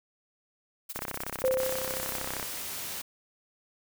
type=noise with tremolo; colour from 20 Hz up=blue; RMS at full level=-36 dBFS; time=0.89-2.19 s; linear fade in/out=10 ms; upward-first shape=sine; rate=16 Hz; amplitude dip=95%
type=click train; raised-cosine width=0.5 ms; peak=-19 dBFS; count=49; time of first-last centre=0.96-2.428 s; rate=32.7 Hz
type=tone with exponential decay; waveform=sine; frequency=520 Hz; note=C5; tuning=11 cents flat; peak=-21 dBFS; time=1.44-2.59 s; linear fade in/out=0 ms; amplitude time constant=250 ms
type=noise; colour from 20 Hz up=white; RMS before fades=-37 dBFS; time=1.6-3.02 s; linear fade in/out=10 ms
effects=none